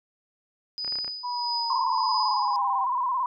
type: tone with tremolo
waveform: sine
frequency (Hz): 4978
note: D#8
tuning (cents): 0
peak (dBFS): -26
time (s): 0.78-2.56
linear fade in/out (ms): 0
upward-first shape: triangle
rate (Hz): 1.6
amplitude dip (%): 80
type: clicks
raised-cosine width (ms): 0.5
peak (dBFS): -27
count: 7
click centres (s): 0.847 / 0.878 / 0.924 / 0.956 / 0.987 / 1.046 / 1.079
type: linear sweep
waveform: sine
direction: down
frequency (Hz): 987 to 778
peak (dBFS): -28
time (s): 1.23-2.86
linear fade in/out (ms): 20
type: tone with vibrato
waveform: sine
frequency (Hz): 1016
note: B5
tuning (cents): +49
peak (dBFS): -23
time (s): 1.7-3.26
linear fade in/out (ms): 2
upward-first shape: square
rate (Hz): 18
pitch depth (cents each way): 68
effects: none